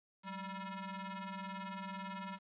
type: ring-modulated tone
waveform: sawtooth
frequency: 390 Hz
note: G4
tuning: 9 cents flat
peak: -35 dBFS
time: 0.23-2.39 s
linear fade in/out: 50 ms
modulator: 576 Hz
effects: resampled to 8000 Hz + 11-bit